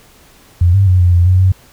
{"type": "tone with pitch steps", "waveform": "sine", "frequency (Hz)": [87.4, 98.2, 91.5, 88.6, 87.2, 92, 93.6], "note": ["F2", "G2", "F#2", "F2", "F2", "F#2", "F#2"], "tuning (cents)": [2, 4, -19, 25, -2, -9, 20], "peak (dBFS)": -6, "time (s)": [0.61, 1.52], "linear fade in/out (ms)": 5, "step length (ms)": 130, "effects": ["pink hiss -45 dBFS RMS until 1.72 s"]}